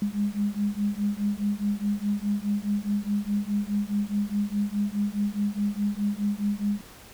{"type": "beating tone pair", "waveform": "sine", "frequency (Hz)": [202.6, 207.4], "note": ["G#3", "G#3"], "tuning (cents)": [-43, -2], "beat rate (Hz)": 4.8, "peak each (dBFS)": -27, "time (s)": [0.02, 6.81], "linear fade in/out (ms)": 2, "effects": ["pink hiss -48 dBFS RMS until 7.13 s"]}